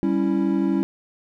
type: chord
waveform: triangle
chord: C# diminished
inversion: second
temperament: equal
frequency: 196 / 277.2 / 329.6 Hz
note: G3 / C#4 / E4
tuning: 0 / 0 / 0 cents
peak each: -21 dBFS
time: 0.03-0.83 s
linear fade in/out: 0 ms
effects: none